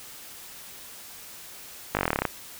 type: slowing click train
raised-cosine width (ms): 0.5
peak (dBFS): -8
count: 13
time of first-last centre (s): 1.95-2.252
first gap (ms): 19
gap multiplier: 1.05
effects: white hiss -44 dBFS RMS until 2.59 s